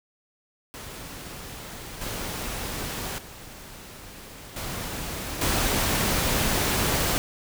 pink noise with level steps, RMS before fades -39 / -32 / -43 / -33 / -24 dBFS, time 0.74-7.18 s, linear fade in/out 0 ms, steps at 2.01 / 3.18 / 4.56 / 5.41 s, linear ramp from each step 5 ms, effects none

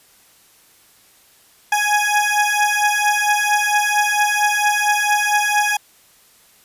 20% pulse beating tone pair, 830.6 / 835 Hz, G#5 / G#5, 0 / +9 cents, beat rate 4.4 Hz, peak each -13 dBFS, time 1.72-5.77 s, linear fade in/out 5 ms, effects white hiss -52 dBFS RMS until 6.64 s + resampled to 32000 Hz

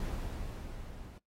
brown noise with level ramp, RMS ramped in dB -35 to -48 dBFS, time 0-1.18 s, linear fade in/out 2 ms, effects noise-tail reverb RT60 0.2 s tail -25 dB re dry + AAC 48 kbps

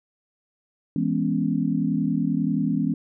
sine chord, C# minor seventh, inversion first, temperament equal with one note detuned, 164.81 / 205.1 / 246.9 / 277.2 Hz, E3 / G#3 / B3 / C#4, 0 / -21 / 0 / 0 cents, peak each -26 dBFS, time 0.96-2.94 s, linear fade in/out 2 ms, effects none

